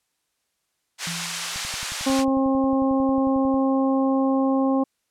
white band-pass noise, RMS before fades -30 dBFS, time 0.98-2.25 s, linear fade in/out 50 ms, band 870 to 7000 Hz, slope 12 dB/octave
sine tone with exponential decay, 169.8 Hz, F3, 48 cents flat, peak -29 dBFS, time 1.07-1.81 s, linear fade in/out 2 ms, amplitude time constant 160 ms
click train, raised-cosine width 5 ms, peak -28 dBFS, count 23, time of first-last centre 1.56-3.542 s, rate 11.1 Hz
harmonic tone, 267.8 Hz, C4, 40 cents sharp, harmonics 1 / 2 / 3 / 4, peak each -19 / -25 / -29 / -31 dBFS, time 2.06-4.84 s, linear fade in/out 10 ms
effects white hiss -74 dBFS RMS until 5.1 s + low-pass 11000 Hz 12 dB/octave

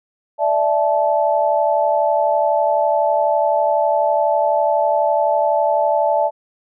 sine chord, D suspended second, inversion none, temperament equal with one note detuned, 587.3 / 659.3 / 868.4 Hz, D5 / E5 / A5, 0 / 0 / -23 cents, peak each -18 dBFS, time 0.38-6.31 s, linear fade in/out 50 ms, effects none

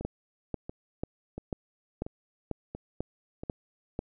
two click trains, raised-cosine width 2 ms, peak -24 / -18 dBFS, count 6 / 9, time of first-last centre 0.01-3.435 / 0.05-3.991 s, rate 1.46 / 2.03 Hz, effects none

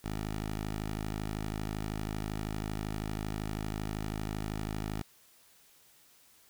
10% pulse tone, 52.7 Hz, G#1, 26 cents sharp, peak -26 dBFS, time 0.04-5.02 s, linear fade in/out 5 ms, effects white hiss -62 dBFS RMS until 6.49 s

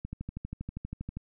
click train, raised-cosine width 5 ms, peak -24 dBFS, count 15, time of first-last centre 0.05-1.17 s, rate 12.5 Hz, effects none

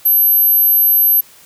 sine tone, 12420 Hz, G9, 17 cents flat, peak -8 dBFS, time 0.05-1.21 s, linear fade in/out 10 ms, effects white hiss -44 dBFS RMS until 1.45 s

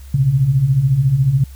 sine beating tone pair, 123.47 / 137.47 Hz, B2 / C#3, 0 / -14 cents, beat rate 14 Hz, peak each -18 / -12 dBFS, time 0.14-1.44 s, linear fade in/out 5 ms, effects added 67 Hz sine -33 dBFS peak until 1.55 s + white hiss -48 dBFS RMS until 1.55 s

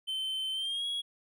triangle tone with pitch glide, 3083 to 3323 Hz, G7 to G#7, -29 to 0 cents, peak -30 dBFS, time 0.07-1.02 s, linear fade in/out 20 ms, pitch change +129 cents, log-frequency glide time 0.53-0.86 s, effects none

